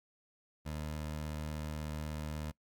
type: tone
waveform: 20% pulse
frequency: 76.4 Hz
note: D#2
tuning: 31 cents flat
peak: -33 dBFS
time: 0.65-2.52 s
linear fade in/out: 20 ms
effects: noise-tail reverb RT60 0.1 s tail -22 dB re dry + Opus 48 kbps